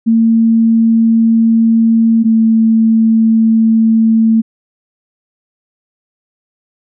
sine tone pair in turn, 226.7 / 223.8 Hz, A#3 / A3, -48 / +30 cents, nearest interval unison, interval 22 cents, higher first, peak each -6 dBFS, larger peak neither, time 0.06-2.24 / 2.24-4.42 s, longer neither, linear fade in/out 20 ms, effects none

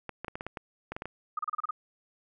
clicks, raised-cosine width 0.5 ms, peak -21 dBFS, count 11, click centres 0.093 / 0.246 / 0.282 / 0.355 / 0.409 / 0.466 / 0.572 / 0.92 / 0.965 / 1.021 / 1.056 s
sine tone bursts, 1240 Hz, D#6, 6 cents flat, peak -28 dBFS, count 7, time 1.37-1.709 s, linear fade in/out 5 ms, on 21 ms, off 32 ms
effects none

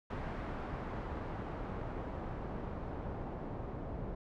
pink noise with low-pass filter sweep, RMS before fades -41 dBFS, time 0.1-4.15 s, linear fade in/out 5 ms, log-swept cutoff 1400 to 680 Hz, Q 0.81, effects none

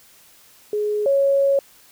sine tone pair in turn, 419.3 / 553.3 Hz, G#4 / C#5, +17 / -3 cents, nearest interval perfect fourth, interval 480 cents, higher second, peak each -19 / -14 dBFS, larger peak second, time 0.73-1.06 / 1.06-1.59 s, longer second, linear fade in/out 2 ms, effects white hiss -51 dBFS RMS until 1.91 s

